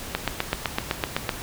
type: click train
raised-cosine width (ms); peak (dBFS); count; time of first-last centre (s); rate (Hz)
0.3; -6; 10; 0.15-1.292; 7.88
effects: pink hiss -36 dBFS RMS until 1.42 s